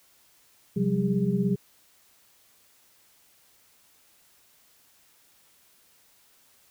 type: tone cluster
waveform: sine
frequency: 131.6 / 181 / 198 / 405 Hz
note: C3 / F#3 / G3 / G#4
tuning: +10 / -38 / +18 / -43 cents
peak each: -30 / -26 / -26 / -31 dBFS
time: 0.76-1.56 s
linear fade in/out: 10 ms
effects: white hiss -61 dBFS RMS until 6.7 s